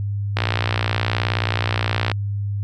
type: click train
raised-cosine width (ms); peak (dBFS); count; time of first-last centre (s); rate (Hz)
0.3; -4; 104; 0.37-2.116; 59
effects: added 101 Hz sine -21 dBFS peak until 2.63 s